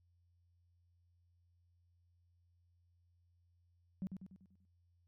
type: tone with echo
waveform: sine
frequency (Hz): 188.8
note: F#3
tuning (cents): +35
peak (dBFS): -36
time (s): 4.02-4.07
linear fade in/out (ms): 0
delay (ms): 97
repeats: 6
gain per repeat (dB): -6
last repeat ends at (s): 4.652
effects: tanh soft clip ceiling -33 dBFS + added 87 Hz sine -70 dBFS peak until 5.07 s